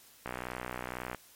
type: click train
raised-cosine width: 0.5 ms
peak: -21 dBFS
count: 56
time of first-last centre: 0.26-1.147 s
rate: 62 Hz
effects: white hiss -58 dBFS RMS until 1.35 s + MP3 64 kbps